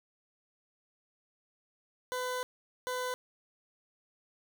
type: tone bursts at uneven times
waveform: 20% pulse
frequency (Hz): 503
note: B4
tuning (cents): +32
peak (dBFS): -28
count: 2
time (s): 2.12-2.43 / 2.87-3.14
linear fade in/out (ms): 0
effects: none